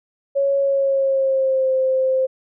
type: tone with pitch glide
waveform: sine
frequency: 554.4 to 523.3 Hz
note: C#5 to C5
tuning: 0 to 0 cents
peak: -15 dBFS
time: 0.35-2.27 s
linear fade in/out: 20 ms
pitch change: -100 cents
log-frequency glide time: 0.59-1.72 s
effects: none